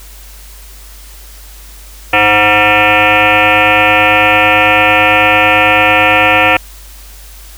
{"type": "tone with frequency modulation", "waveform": "sine", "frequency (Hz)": 1578, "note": "G6", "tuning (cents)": 11, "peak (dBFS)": -5, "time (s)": [2.13, 6.57], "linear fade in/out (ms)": 5, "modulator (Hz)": 211, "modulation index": 5.5, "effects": ["added 50 Hz sine -32 dBFS peak until 7.57 s", "white hiss -37 dBFS RMS until 7.57 s"]}